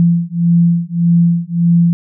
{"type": "beating tone pair", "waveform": "sine", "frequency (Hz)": [169.7, 171.4], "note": ["F3", "F3"], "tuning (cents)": [-49, -32], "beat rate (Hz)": 1.7, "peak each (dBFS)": -12, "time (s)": [0, 1.93], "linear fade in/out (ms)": 0, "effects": []}